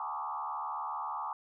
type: tone with frequency modulation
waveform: sine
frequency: 1013 Hz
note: B5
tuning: 44 cents sharp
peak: -34 dBFS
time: 0-1.33 s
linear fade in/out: 2 ms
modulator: 73.7 Hz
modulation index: 3
effects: none